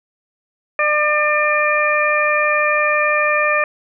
harmonic tone, 599 Hz, D5, 34 cents sharp, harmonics 1 / 2 / 3 / 4, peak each -19 / -19 / -19 / -19 dBFS, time 0.79-3.64 s, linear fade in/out 2 ms, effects none

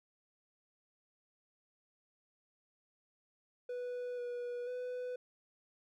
triangle tone with pitch steps, 492.7 / 486 / 498.1 Hz, B4 / B4 / B4, -4 / -28 / +15 cents, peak -36 dBFS, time 3.69-5.16 s, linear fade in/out 5 ms, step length 490 ms, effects none

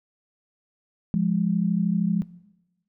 sine tone pair together, 174.61 / 207.6 Hz, F3 / G#3, 0 / 0 cents, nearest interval minor third, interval 300 cents, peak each -22 / -23 dBFS, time 1.14-2.22 s, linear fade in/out 0 ms, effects noise-tail reverb RT60 1.0 s tail -19 dB re dry

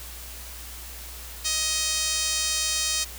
5% pulse tone with band-pass filter, 628 Hz, D#5, 16 cents sharp, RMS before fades -26 dBFS, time 1.44-3.05 s, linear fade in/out 20 ms, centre 7600 Hz, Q 0.67, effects added 60 Hz sine -41 dBFS peak until 3.18 s + white hiss -41 dBFS RMS until 3.18 s

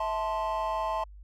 triangle chord, A minor, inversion second, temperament equal with one note detuned, 649.1 / 880 / 1046.5 Hz, E5 / A5 / C6, -27 / 0 / 0 cents, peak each -30 / -29 / -30 dBFS, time 0-1.04 s, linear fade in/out 5 ms, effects tanh soft clip ceiling -20 dBFS + added 50 Hz sine -45 dBFS peak until 1.23 s

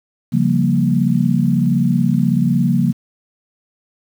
sine chord, G half-diminished seventh, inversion second, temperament equal, 138.59 / 174.61 / 196 / 233.1 Hz, Db3 / F3 / G3 / Bb3, 0 / 0 / 0 / 0 cents, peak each -18 / -17 / -20 / -17 dBFS, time 0.32-2.93 s, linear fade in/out 20 ms, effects 7-bit

